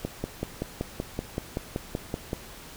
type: click train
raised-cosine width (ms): 2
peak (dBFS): -15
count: 13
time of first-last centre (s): 0.05-2.331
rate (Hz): 5.26
effects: pink hiss -45 dBFS RMS until 2.76 s